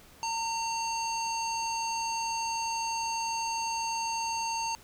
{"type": "tone with low-pass filter", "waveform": "square", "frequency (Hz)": 912, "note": "A#5", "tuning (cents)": -38, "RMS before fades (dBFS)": -32, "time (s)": [0.23, 4.75], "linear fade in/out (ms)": 0, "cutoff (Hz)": 5900, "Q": 4.8, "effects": ["pink hiss -55 dBFS RMS until 4.83 s"]}